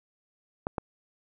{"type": "clicks", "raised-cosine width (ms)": 1, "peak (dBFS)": -15, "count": 2, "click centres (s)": [0.669, 0.782], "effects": []}